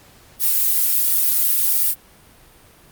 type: noise with flanger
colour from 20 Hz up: violet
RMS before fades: -17 dBFS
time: 0.39-1.95 s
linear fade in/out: 50 ms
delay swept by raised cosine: 1.9 to 2.67 ms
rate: 1.4 Hz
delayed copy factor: -1
effects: pink hiss -49 dBFS RMS until 2.91 s + Opus 48 kbps